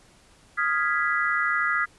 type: chord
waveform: sine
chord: F half-diminished seventh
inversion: third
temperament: equal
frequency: 1244.5 / 1396.9 / 1661.2 / 1975.5 Hz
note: Eb6 / F6 / Ab6 / Cb7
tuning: 0 / 0 / 0 / 0 cents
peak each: -27 dBFS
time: 0.57-1.86 s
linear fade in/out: 20 ms
effects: pink hiss -56 dBFS RMS until 1.98 s + resampled to 24000 Hz